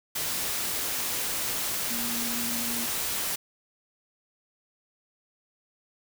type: tone in noise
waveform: sine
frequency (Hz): 236.4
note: A#3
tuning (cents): +24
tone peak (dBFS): -35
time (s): 1.9-2.86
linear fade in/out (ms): 10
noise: white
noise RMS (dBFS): -30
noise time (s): 0.15-3.36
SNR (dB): -8
effects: none

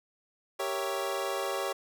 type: chord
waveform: 25% pulse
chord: G diminished seventh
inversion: none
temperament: equal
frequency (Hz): 392 / 466.2 / 554.4 / 659.3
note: G4 / Bb4 / Db5 / Fb5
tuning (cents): 0 / 0 / 0 / 0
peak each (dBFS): -31 / -36 / -30 / -36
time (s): 0.59-1.73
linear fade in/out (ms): 10
effects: none

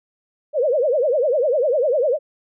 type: tone with vibrato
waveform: sine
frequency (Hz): 544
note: C#5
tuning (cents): -33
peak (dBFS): -15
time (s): 0.53-2.19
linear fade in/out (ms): 50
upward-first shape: triangle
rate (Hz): 10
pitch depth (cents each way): 300
effects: none

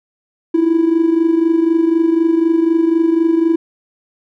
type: tone with amplitude modulation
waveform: triangle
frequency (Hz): 329.6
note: E4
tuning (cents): 0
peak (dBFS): -4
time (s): 0.54-3.56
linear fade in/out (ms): 10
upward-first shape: sine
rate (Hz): 24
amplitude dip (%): 75
effects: tanh soft clip ceiling -5 dBFS

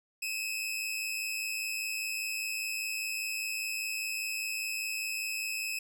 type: tone pair together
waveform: sawtooth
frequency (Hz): 2532 / 2637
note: D#7 / E7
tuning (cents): +30 / 0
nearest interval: minor second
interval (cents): 70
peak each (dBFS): -32 / -33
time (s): 0.22-5.79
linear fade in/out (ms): 5
effects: none

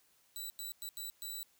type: tone bursts at uneven times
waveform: 10% pulse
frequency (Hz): 3951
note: B7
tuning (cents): 0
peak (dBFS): -33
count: 5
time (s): 0.36-0.5 / 0.59-0.72 / 0.82-0.89 / 0.97-1.1 / 1.22-1.43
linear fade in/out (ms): 0
effects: white hiss -70 dBFS RMS until 1.59 s

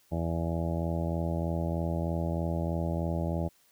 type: harmonic tone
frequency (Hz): 83.2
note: E2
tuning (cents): +17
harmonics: 1 / 2 / 3 / 4 / 5 / 6 / 7 / 8 / 9 / 10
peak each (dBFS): -32 / -32 / -40 / -38 / -45 / -44 / -38 / -41 / -50 / -44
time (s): 0.11-3.49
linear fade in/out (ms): 20
effects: white hiss -65 dBFS RMS until 3.71 s

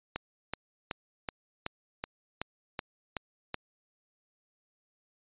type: click train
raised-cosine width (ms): 0.3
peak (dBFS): -17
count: 10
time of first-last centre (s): 0.16-3.543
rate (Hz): 2.66
effects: resampled to 8000 Hz

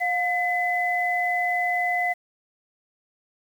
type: tone pair together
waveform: sine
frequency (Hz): 712 / 2016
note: F5 / B6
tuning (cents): +33 / +35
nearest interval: octave + tritone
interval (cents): 1802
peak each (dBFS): -24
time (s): 0-2.14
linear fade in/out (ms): 20
effects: 8-bit

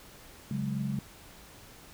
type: chord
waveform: sine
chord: C# suspended fourth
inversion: none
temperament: just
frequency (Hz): 138.59 / 184.79 / 207.9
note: C#3 / F#3 / G#3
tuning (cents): 0 / -2 / +2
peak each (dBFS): -33 / -37 / -33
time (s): 0.51-0.99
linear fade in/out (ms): 2
effects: pink hiss -52 dBFS RMS until 1.93 s

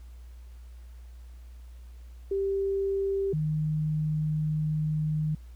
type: tone pair in turn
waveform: sine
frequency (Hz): 392 / 154.13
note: G4 / D#3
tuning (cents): 0 / -16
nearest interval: octave + major third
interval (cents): 1616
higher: first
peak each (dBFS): -25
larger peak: neither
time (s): 2.31-3.33 / 3.33-5.35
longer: second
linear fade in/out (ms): 5
effects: added 60 Hz sine -43 dBFS peak until 5.55 s + pink hiss -64 dBFS RMS until 5.55 s

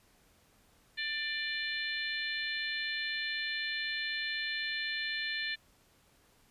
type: harmonic tone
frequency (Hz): 592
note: D5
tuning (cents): +14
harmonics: 3 / 4 / 5 / 6 / 7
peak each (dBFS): -36 / -40 / -43 / -41 / -41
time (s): 0.97-5.56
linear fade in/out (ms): 20
effects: pink hiss -66 dBFS RMS until 6.5 s + resampled to 32000 Hz

